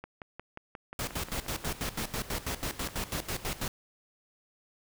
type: click train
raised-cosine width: 0.5 ms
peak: -26 dBFS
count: 17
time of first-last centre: 0.04-2.887 s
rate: 5.62 Hz
type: noise with tremolo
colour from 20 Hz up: pink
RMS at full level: -33 dBFS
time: 0.99-3.68 s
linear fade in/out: 2 ms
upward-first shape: square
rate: 6.1 Hz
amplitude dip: 80%
effects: none